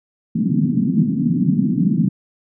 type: band-pass noise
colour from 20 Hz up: pink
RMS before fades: -17 dBFS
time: 0.35-2.09 s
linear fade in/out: 10 ms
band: 150 to 270 Hz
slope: 48 dB/octave
effects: none